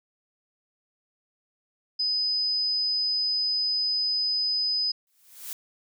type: tone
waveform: sine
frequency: 5010 Hz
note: D#8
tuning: 11 cents sharp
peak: -23 dBFS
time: 1.99-4.92 s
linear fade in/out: 10 ms
type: noise with exponential growth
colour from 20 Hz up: blue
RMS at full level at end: -33 dBFS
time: 5.07-5.53 s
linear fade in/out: 1 ms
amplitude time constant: 98 ms
effects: none